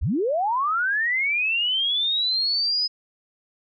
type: linear sweep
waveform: sine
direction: up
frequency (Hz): 38 to 5060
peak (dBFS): -20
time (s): 0.01-2.88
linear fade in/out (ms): 20
effects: none

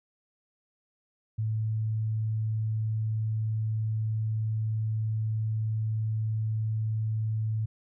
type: tone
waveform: sine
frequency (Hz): 109.6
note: A2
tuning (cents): -6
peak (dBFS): -26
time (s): 1.38-7.66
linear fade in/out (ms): 10
effects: none

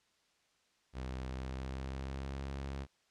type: tone with pitch glide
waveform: sawtooth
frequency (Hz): 64.5 to 68.22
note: C2 to C#2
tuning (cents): -24 to -27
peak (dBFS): -35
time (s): 0.93-2.87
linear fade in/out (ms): 50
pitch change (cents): +97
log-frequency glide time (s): 1.26-2.46
effects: white hiss -73 dBFS RMS until 3.1 s + low-pass 6000 Hz 12 dB/octave

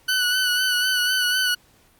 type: tone with vibrato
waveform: 20% pulse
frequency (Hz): 1490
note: F#6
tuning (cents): +12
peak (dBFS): -14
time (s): 0.08-1.55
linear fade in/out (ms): 10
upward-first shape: sine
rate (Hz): 4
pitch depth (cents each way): 32
effects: pink hiss -57 dBFS RMS until 1.99 s + Opus 48 kbps

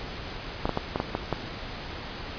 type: clicks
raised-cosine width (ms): 1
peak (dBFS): -11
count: 7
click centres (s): 0.655 / 0.693 / 0.774 / 0.959 / 1.001 / 1.151 / 1.327
effects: pink hiss -37 dBFS RMS until 2.38 s + resampled to 11025 Hz

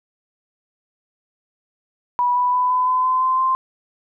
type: tone with pitch steps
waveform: sine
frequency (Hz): 979 / 988.1 / 997.3 / 1006.5 / 1015.9 / 1025.3 / 1034.8 / 1044.4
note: B5 / B5 / B5 / B5 / B5 / C6 / C6 / C6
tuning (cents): -15 / +1 / +17 / +33 / +49 / -35 / -19 / -3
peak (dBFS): -15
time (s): 2.19-3.55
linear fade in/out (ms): 0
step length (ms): 170
effects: none

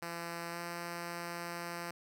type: tone with pitch glide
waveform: 5% pulse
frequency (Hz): 170 to 171.88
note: F3 to F3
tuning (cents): -46 to -27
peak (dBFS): -28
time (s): 0.02-1.91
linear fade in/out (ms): 5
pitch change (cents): +19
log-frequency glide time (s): 0.5-0.59
effects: none

